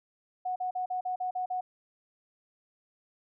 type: tone bursts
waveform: sine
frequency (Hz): 735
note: F#5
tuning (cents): -12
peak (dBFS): -29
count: 8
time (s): 0.45-1.61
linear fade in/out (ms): 10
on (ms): 110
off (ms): 40
effects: none